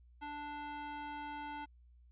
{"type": "tone with high-pass filter", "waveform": "square", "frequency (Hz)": 293.7, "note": "D4", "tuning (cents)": 0, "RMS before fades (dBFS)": -44, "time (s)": [0.21, 1.66], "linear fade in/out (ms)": 20, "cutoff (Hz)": 610, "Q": 6.8, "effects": ["added 60 Hz sine -59 dBFS peak until 2.11 s", "resampled to 8000 Hz"]}